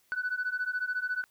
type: beating tone pair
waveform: sine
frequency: 1484 / 1498 Hz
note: F#6 / F#6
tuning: +5 / +21 cents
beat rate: 14 Hz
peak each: -32 / -31 dBFS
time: 0.12-1.24 s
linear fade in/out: 0 ms
effects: tanh soft clip ceiling -24 dBFS + white hiss -68 dBFS RMS until 1.3 s